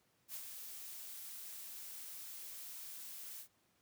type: noise with ADSR envelope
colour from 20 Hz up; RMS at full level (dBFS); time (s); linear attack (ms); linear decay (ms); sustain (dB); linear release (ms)
blue; -44; 0.28-3.48; 65; 61; -5; 82
effects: pink hiss -75 dBFS RMS until 3.81 s + high-pass 100 Hz 12 dB/octave